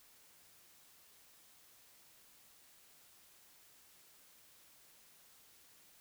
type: silence
effects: white hiss -64 dBFS RMS until 6 s